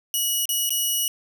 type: tone with dropouts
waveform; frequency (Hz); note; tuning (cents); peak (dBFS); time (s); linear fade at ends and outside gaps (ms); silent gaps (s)
10% pulse; 2925; F#7; -21; -13; 0.14-1.08; 1; 0.455-0.491 / 0.693-0.705
effects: none